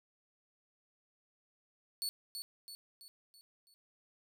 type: tone with echo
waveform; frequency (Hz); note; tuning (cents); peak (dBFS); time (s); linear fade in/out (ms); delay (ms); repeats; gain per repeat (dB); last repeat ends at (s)
sawtooth; 4435; C#8; 0; -32; 2.02-2.09; 0; 330; 5; -6; 3.74
effects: none